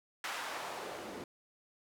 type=noise with band-pass filter sweep; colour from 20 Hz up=white; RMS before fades=-42 dBFS; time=0.24-1.24 s; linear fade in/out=2 ms; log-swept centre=1400 to 310 Hz; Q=1.1; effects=none